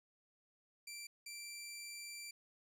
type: tone bursts at uneven times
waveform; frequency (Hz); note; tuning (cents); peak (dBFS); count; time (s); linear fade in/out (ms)
15% pulse; 2349; D7; 0; -40; 2; 0.87-1.07 / 1.26-2.31; 5
effects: none